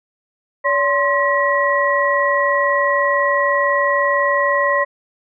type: tone cluster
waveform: sine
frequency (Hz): 570 / 1052 / 1918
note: C#5 / C6 / A#6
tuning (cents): +48 / +9 / +49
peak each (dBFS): -18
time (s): 0.64-4.85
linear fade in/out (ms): 20
effects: none